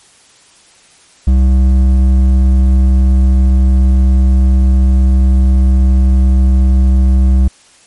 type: tone with hard clipping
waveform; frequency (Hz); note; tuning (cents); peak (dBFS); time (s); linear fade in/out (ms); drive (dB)
triangle; 64.9; C2; -13; -7; 1.27-7.48; 5; 11
effects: white hiss -45 dBFS RMS until 7.86 s + MP3 48 kbps